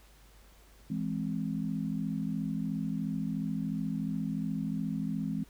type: chord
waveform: sine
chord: E augmented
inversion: none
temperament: equal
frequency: 164.81 / 207.7 / 261.6 Hz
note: E3 / G#3 / B#3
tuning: 0 / 0 / 0 cents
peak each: -35 / -34 / -36 dBFS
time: 0.9-5.44 s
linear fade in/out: 5 ms
effects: added 50 Hz sine -57 dBFS peak until 5.49 s + pink hiss -61 dBFS RMS until 5.49 s